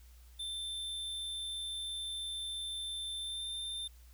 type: tone with pitch glide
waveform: square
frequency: 3557 to 3588 Hz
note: A7 to A7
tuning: +18 to +33 cents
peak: -38 dBFS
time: 0.39-3.88 s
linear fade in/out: 10 ms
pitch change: +15 cents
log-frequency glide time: 3.21-3.46 s
effects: added 60 Hz sine -54 dBFS peak until 4.13 s + white hiss -66 dBFS RMS until 4.13 s